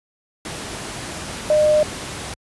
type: tone in noise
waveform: sine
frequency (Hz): 608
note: D#5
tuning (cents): -40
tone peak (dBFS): -12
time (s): 1.5-1.83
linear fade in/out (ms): 2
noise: pink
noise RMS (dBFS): -30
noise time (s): 0.45-2.34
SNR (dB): +15
effects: high-pass 60 Hz 12 dB/octave + resampled to 24000 Hz